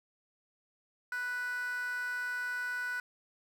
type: tone with high-pass filter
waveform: 15% pulse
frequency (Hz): 493.9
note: B4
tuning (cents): 0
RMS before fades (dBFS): -36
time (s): 1.12-3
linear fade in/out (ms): 2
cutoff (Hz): 1400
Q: 9.5
effects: none